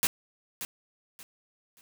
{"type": "noise with echo", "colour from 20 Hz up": "white", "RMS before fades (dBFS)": -25, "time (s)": [0.03, 0.07], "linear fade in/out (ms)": 0, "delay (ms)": 580, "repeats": 3, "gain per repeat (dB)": -11, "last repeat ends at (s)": 1.81, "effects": []}